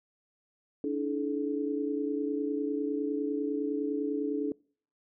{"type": "tone cluster", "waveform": "sine", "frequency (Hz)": [287.8, 317.7, 429.1], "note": ["D4", "D#4", "A4"], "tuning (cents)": [-35, 36, -43], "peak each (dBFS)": [-31, -36, -33], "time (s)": [0.84, 4.52], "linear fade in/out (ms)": 2, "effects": ["noise-tail reverb RT60 0.5 s tail -25 dB re dry"]}